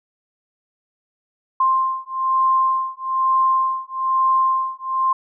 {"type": "beating tone pair", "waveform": "sine", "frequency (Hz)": [1051, 1052.1], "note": ["C6", "C6"], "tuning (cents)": [7, 9], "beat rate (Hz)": 1.1, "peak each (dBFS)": -19, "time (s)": [1.6, 5.13], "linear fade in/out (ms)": 5, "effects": []}